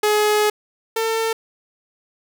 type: tone pair in turn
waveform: sawtooth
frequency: 421.7 / 449.2 Hz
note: G#4 / A4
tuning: +26 / +36 cents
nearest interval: minor second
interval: 110 cents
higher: second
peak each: -11 / -15 dBFS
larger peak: first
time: 0.03-0.5 / 0.96-1.33 s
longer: first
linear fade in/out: 5 ms
effects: none